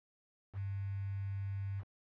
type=tone with quantisation; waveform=sine; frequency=98.5 Hz; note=G2; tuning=9 cents sharp; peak=-36 dBFS; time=0.53-1.84 s; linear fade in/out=50 ms; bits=9; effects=low-pass 2000 Hz 12 dB/octave